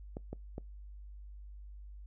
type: clicks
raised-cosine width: 2 ms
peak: -27 dBFS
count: 3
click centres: 0.169 / 0.33 / 0.581 s
effects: noise-tail reverb RT60 0.2 s tail -25 dB re dry + added 50 Hz sine -46 dBFS peak until 2.06 s